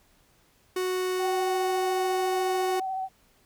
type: tone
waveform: 45% pulse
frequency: 368.9 Hz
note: F#4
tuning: 5 cents flat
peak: -26 dBFS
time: 0.76-2.8 s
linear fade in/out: 5 ms
type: tone with vibrato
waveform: sine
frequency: 760 Hz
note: F#5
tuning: 46 cents sharp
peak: -28 dBFS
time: 1.18-3.09 s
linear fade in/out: 50 ms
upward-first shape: sine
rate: 14 Hz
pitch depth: 22 cents each way
effects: pink hiss -63 dBFS RMS until 3.45 s